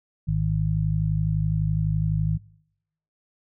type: harmonic tone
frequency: 51.9 Hz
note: G#1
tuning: in tune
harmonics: 1 / 2 / 3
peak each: -28 / -26 / -23 dBFS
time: 0.27-2.38 s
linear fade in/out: 20 ms
effects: noise-tail reverb RT60 0.8 s tail -24 dB re dry